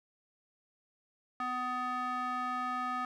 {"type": "tone with band-pass filter", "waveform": "square", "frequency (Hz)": 250.4, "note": "B3", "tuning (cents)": 24, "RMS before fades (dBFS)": -35, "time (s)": [1.4, 3.05], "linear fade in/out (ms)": 2, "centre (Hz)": 1200, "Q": 3, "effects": []}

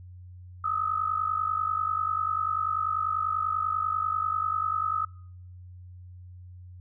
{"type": "tone pair together", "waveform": "sine", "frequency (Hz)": [1244.5, 1294.7], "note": ["D#6", "E6"], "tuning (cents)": [0, -32], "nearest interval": "minor second", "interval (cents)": 68, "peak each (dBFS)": -28, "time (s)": [0.64, 5.05], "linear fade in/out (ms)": 5, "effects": ["noise-tail reverb RT60 0.7 s tail -26 dB re dry", "added 90 Hz sine -43 dBFS peak until 6.8 s"]}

